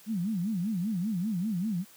sine tone with vibrato, 196 Hz, G3, in tune, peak -27 dBFS, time 0.06-1.85 s, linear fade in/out 50 ms, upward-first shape sine, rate 5.1 Hz, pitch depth 250 cents each way, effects white hiss -55 dBFS RMS until 1.96 s + high-pass 100 Hz 12 dB/octave

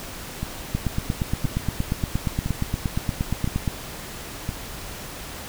two click trains, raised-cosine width 5 ms, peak -13 / -10 dBFS, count 5 / 26, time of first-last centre 0.43-4.491 / 0.75-3.677 s, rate 0.985 / 8.54 Hz, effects pink hiss -36 dBFS RMS until 5.48 s

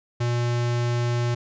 square tone, 120 Hz, B2, 49 cents flat, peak -22 dBFS, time 0.2-1.35 s, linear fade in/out 10 ms, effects resampled to 16000 Hz

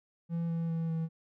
triangle tone with pitch steps, 168 / 166.17 / 164.35 / 162.56 Hz, E3 / E3 / E3 / E3, +33 / +14 / -5 / -24 cents, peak -28 dBFS, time 0.29-1.09 s, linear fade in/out 50 ms, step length 200 ms, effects none

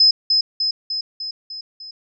sine tone with echo, 5100 Hz, D#8, 42 cents sharp, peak -9 dBFS, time 0-0.11 s, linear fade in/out 5 ms, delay 300 ms, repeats 6, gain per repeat -4 dB, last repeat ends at 1.91 s, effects none

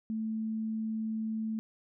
sine tone, 220.3 Hz, A3, 2 cents sharp, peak -31 dBFS, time 0.1-1.59 s, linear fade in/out 0 ms, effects none

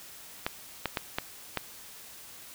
clicks, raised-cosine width 0.3 ms, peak -12 dBFS, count 5, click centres 0.465 / 0.857 / 0.972 / 1.185 / 1.573 s, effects white hiss -48 dBFS RMS until 2.54 s

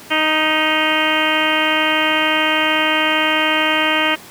harmonic tone with a mistuned harmonic, 311.1 Hz, D#4, in tune, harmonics 1 / 2 / 3 / 4 / 5 / 6 / 7 / 8 / 9 / 10, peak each -23 / -23 / -23 / -23 / -23 / -23 / -23 / -23 / -23 / -23 dBFS, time 0.1-4.16 s, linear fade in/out 20 ms, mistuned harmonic 6, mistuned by +26 cents, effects pink hiss -38 dBFS RMS until 4.3 s + high-pass 150 Hz 12 dB/octave

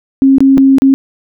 sine tone with dropouts, 269.8 Hz, C#4, 47 cents flat, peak -3 dBFS, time 0.22-0.94 s, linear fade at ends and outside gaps 0 ms, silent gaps 0.383-0.405 / 0.574-0.58 / 0.784-0.82 s, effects none

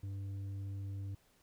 triangle tone with tanh clipping, 98.3 Hz, G2, 5 cents sharp, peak -40 dBFS, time 0.03-1.15 s, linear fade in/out 5 ms, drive 10 dB, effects pink hiss -70 dBFS RMS until 1.42 s

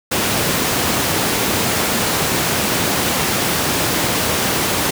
pink high-pass noise, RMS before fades -18 dBFS, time 0.11-4.91 s, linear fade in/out 10 ms, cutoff 120 Hz, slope 12 dB/octave, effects none

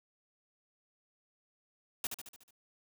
white noise with echo, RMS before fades -35 dBFS, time 2.04-2.07 s, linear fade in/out 2 ms, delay 73 ms, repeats 6, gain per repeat -5 dB, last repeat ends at 2.508 s, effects none

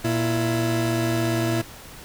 30% pulse tone pair together, 117.95 / 333.6 Hz, A#2 / E4, +21 / +21 cents, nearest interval octave + tritone, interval 1800 cents, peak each -21 / -21 dBFS, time 0.04-1.62 s, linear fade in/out 10 ms, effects pink hiss -42 dBFS RMS until 2.04 s

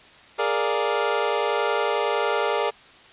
25% pulse chord, Bb dominant seventh, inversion third, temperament equal, 415.3 / 466.2 / 587.3 / 698.5 Hz, Ab4 / Bb4 / D5 / F5, 0 / 0 / 0 / 0 cents, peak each -22 / -22 / -23 / -27 dBFS, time 0.38-2.71 s, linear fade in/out 20 ms, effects white hiss -49 dBFS RMS until 3.12 s + resampled to 8000 Hz

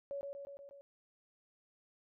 sine tone with echo, 561 Hz, C#5, 21 cents sharp, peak -38 dBFS, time 0.11-0.21 s, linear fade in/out 0 ms, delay 120 ms, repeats 5, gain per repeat -3 dB, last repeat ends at 0.81 s, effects none

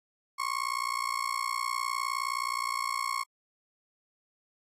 35% pulse tone with amplitude modulation, 1091 Hz, C#6, 28 cents flat, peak -24 dBFS, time 0.38-3.24 s, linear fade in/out 20 ms, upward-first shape sine, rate 59.4 Hz, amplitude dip 95%, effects low-pass 12000 Hz 12 dB/octave + AAC 64 kbps

